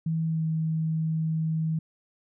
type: tone with pitch glide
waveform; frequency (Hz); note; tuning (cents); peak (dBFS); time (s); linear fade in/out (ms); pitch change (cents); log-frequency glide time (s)
sine; 161.8 to 159.66; E3 to D#3; -32 to +45; -24; 0.06-1.79; 5; -23; 0.27-0.45
effects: none